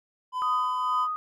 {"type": "tone", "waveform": "triangle", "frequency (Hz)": 1009, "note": "B5", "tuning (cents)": 37, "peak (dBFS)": -25, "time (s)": [0.32, 1.08], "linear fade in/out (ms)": 50}
{"type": "tone with tremolo", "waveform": "sine", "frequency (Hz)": 1244.5, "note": "D#6", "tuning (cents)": 0, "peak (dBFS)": -23, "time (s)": [0.42, 1.16], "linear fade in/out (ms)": 0, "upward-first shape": "triangle", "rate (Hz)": 2.2, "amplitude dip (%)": 70}
{"effects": []}